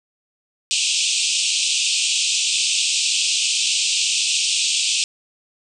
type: band-pass noise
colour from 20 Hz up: pink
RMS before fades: -20 dBFS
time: 0.71-5.04 s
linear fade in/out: 0 ms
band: 2500 to 8700 Hz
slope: 96 dB/octave
effects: none